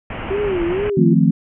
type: low-pass noise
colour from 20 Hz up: pink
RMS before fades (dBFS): -27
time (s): 0.1-0.9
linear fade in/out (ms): 5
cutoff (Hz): 3000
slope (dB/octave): 96
type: tone with vibrato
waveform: sine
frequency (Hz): 375.3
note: F#4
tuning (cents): +25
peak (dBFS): -17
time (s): 0.3-1.14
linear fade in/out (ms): 10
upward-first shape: sine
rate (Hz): 2.2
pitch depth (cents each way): 180
type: chord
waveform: sine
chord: F dominant seventh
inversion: third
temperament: equal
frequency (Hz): 155.56 / 174.61 / 220 / 261.6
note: Eb3 / F3 / A3 / C4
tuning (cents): 0 / 0 / 0 / 0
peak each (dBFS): -16 / -15 / -16 / -18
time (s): 0.97-1.31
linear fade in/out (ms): 5
effects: none